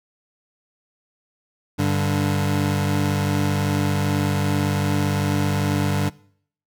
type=tone pair together; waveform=25% pulse; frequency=98 / 145.73 Hz; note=G2 / D3; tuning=0 / -13 cents; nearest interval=perfect fifth; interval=687 cents; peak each=-18 / -18 dBFS; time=1.78-6.1 s; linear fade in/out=20 ms; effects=noise-tail reverb RT60 0.6 s tail -22 dB re dry